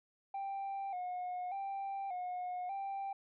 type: tone with vibrato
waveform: sine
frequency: 754 Hz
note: F#5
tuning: 32 cents sharp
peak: -35 dBFS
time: 0.34-3.13 s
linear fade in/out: 5 ms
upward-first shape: square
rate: 0.85 Hz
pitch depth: 73 cents each way
effects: tanh soft clip ceiling -36 dBFS